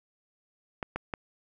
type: clicks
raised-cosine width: 0.5 ms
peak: -17 dBFS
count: 3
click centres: 0.828 / 0.96 / 1.138 s
effects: none